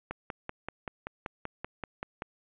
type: click train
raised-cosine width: 0.5 ms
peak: -20 dBFS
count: 12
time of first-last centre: 0.11-2.221 s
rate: 5.21 Hz
effects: resampled to 8000 Hz + 10-bit